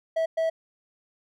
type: tone bursts at uneven times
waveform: triangle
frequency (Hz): 650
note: E5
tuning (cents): -24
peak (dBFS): -20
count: 2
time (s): 0.16-0.26 / 0.37-0.5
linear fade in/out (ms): 10
effects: none